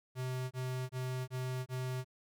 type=tone bursts; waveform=square; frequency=128.2 Hz; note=C3; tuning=35 cents flat; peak=-36 dBFS; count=5; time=0.15-2.046 s; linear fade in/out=50 ms; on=360 ms; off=24 ms; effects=none